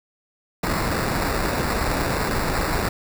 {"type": "noise with sample-and-hold", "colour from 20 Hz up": "pink", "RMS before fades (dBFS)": -23, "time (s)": [0.63, 2.89], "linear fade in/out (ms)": 5, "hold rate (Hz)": 3150, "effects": []}